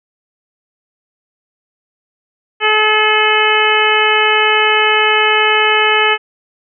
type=harmonic tone; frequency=429.5 Hz; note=A4; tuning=42 cents flat; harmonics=1 / 2 / 3 / 4 / 5 / 6 / 7; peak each=-17 / -17 / -17 / -17 / -17 / -17 / -17 dBFS; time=2.6-6.18 s; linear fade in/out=50 ms; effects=none